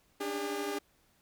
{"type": "tone cluster", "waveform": "sawtooth", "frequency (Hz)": [285.4, 297.7, 404.1], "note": ["D4", "D4", "G#4"], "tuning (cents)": [-49, 24, -47], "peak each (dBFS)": [-39, -36, -31], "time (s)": [0.2, 0.79], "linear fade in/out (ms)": 10, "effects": ["pink hiss -69 dBFS RMS until 1.21 s"]}